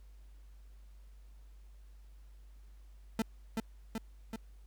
40% pulse tone with echo, 222.7 Hz, A3, 21 cents sharp, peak -28 dBFS, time 3.19-3.22 s, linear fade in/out 2 ms, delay 380 ms, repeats 3, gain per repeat -3 dB, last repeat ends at 4.36 s, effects added 50 Hz sine -52 dBFS peak until 4.66 s + pink hiss -72 dBFS RMS until 4.66 s

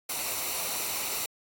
white noise with comb filter, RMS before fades -32 dBFS, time 0.09-1.26 s, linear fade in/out 5 ms, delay 0.6 ms, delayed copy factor -0.55, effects AAC 64 kbps

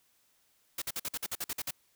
white noise bursts, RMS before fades -35 dBFS, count 11, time 0.78-1.709 s, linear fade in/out 5 ms, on 39 ms, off 50 ms, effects white hiss -70 dBFS RMS until 1.95 s

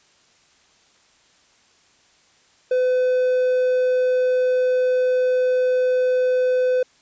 triangle tone, 506 Hz, B4, 42 cents sharp, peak -14 dBFS, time 2.71-6.83 s, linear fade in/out 5 ms, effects white hiss -57 dBFS RMS until 7.01 s + resampled to 16000 Hz

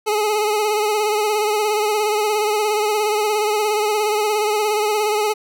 25% pulse tone with vibrato, 423 Hz, G#4, 32 cents sharp, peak -13 dBFS, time 0.06-5.34 s, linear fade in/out 20 ms, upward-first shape sine, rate 17 Hz, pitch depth 43 cents each way, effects none

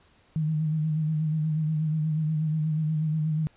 sine tone with vibrato, 155.56 Hz, D#3, in tune, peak -23 dBFS, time 0.36-3.47 s, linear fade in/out 0 ms, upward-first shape sine, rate 8.3 Hz, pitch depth 43 cents each way, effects pink hiss -61 dBFS RMS until 3.56 s + resampled to 8000 Hz

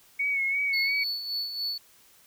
sine tone with vibrato, 2217 Hz, C#7, in tune, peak -24 dBFS, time 0.19-1.04 s, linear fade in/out 10 ms, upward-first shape sine, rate 2.9 Hz, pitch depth 44 cents each way
triangle tone with tremolo, 4445 Hz, C#8, 4 cents sharp, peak -26 dBFS, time 0.73-1.78 s, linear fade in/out 5 ms, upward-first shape sine, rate 3.5 Hz, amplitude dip 55%
effects white hiss -58 dBFS RMS until 2.26 s

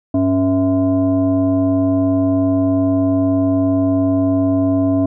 sine tone with frequency modulation, 277.2 Hz, C#4, in tune, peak -12 dBFS, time 0.14-5.06 s, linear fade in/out 5 ms, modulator 377 Hz, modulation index 0.79, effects none

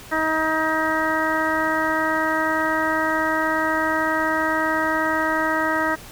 harmonic tone, 316.1 Hz, D#4, 27 cents sharp, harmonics 1 / 2 / 3 / 4 / 5 / 6, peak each -26 / -26 / -26 / -26 / -26 / -26 dBFS, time 0.11-5.96 s, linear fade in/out 20 ms, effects pink hiss -41 dBFS RMS until 6.11 s

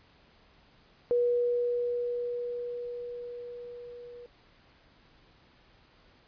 sine tone with level ramp, 483.5 Hz, B4, 37 cents flat, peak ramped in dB -22 to -44 dBFS, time 1.11-4.26 s, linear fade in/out 0 ms, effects pink hiss -61 dBFS RMS until 6.27 s + resampled to 11025 Hz

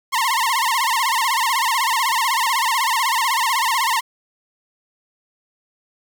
sawtooth tone with vibrato, 987.8 Hz, B5, in tune, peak -13 dBFS, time 0.12-4.01 s, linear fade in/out 20 ms, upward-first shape sine, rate 16 Hz, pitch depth 180 cents each way, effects 8-bit

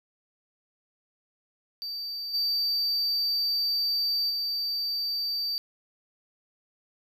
triangle tone with level steps, 4635 Hz, D8, 24 cents flat, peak -31 / -23 / -26 dBFS, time 1.82-5.58 s, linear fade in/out 0 ms, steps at 2.33 / 4.29 s, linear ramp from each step 20 ms, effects none

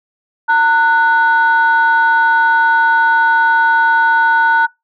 sine tone pair together, 910.5 / 1476 Hz, A#5 / F#6, -41 / -5 cents, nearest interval minor sixth, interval 836 cents, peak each -10 dBFS, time 0.48-4.67 s, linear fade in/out 20 ms, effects noise-tail reverb RT60 0.2 s tail -25 dB re dry + tanh soft clip ceiling -3 dBFS

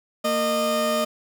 30% pulse tone pair together, 230 / 614 Hz, A#3 / D#5, -23 / -23 cents, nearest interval octave + perfect fourth, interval 1700 cents, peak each -24 / -19 dBFS, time 0.24-1.05 s, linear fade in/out 10 ms, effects none

